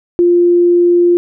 sine tone, 349.2 Hz, F4, in tune, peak -6 dBFS, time 0.19-1.17 s, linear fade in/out 0 ms, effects none

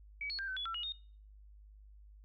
sine tone with pitch steps, 2278 / 4352 / 1587 / 1525 / 3406 / 1348 / 2890 / 3699 Hz, C#7 / C#8 / G6 / G6 / G#7 / E6 / F#7 / A#7, +47 / -33 / +21 / -48 / +43 / +38 / -41 / -14 cents, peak -37 dBFS, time 0.21-0.922 s, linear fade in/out 2 ms, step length 89 ms, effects noise-tail reverb RT60 0.5 s tail -24 dB re dry + added 51 Hz sine -54 dBFS peak until 2.24 s

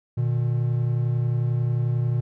triangle tone pair together, 120 / 151.19 Hz, B2 / D#3, -49 / -49 cents, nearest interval major third, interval 400 cents, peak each -19 / -26 dBFS, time 0.17-2.21 s, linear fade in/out 10 ms, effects none

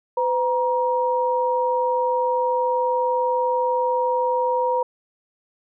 sine tone pair together, 506 / 946.4 Hz, B4 / A#5, +42 / +26 cents, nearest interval major seventh, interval 1084 cents, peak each -21 dBFS, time 0.17-4.83 s, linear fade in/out 5 ms, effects none

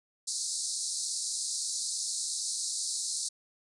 white band-pass noise, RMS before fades -34 dBFS, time 0.27-3.29 s, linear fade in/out 10 ms, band 4000 to 9800 Hz, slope 96 dB/octave, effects resampled to 24000 Hz

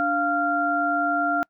sine tone cluster, 292.1 / 697 / 1385 Hz, D4 / F5 / F6, -9 / -4 / -15 cents, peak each -27 / -24 / -23 dBFS, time 0-1.43 s, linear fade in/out 0 ms, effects noise-tail reverb RT60 0.1 s tail -26 dB re dry

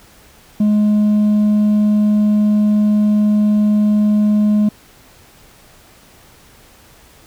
triangle tone with hard clipping, 210 Hz, G#3, 19 cents sharp, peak -9 dBFS, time 0.6-4.69 s, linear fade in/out 5 ms, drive 1 dB, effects pink hiss -46 dBFS RMS until 7.26 s

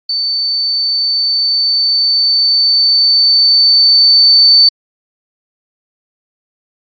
sine tone with level ramp, 4534 Hz, C#8, 38 cents sharp, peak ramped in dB -13 to -3 dBFS, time 0.09-4.69 s, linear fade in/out 5 ms, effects Opus 48 kbps

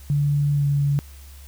sine tone with pitch glide, 144.5 to 142.35 Hz, D3 to C#3, -28 to +46 cents, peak -17 dBFS, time 0.1-0.99 s, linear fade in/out 0 ms, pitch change -26 cents, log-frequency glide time 0.54-0.65 s, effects added 69 Hz sine -40 dBFS peak until 1.47 s + white hiss -50 dBFS RMS until 1.47 s

